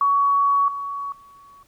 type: tone with level steps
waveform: sine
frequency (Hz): 1124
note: C#6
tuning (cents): +24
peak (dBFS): -15 / -26 / -45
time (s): 0.01-1.63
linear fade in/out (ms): 2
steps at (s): 0.68 / 1.12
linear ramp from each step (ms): 2
effects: pink hiss -60 dBFS RMS until 1.67 s